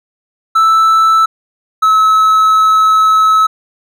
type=tone pair in turn; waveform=triangle; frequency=1318.5 / 1293.6 Hz; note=E6 / E6; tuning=0 / -33 cents; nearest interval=unison; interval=33 cents; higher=first; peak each=-4 dBFS; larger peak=neither; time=0.55-1.26 / 1.82-3.47 s; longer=second; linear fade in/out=10 ms; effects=none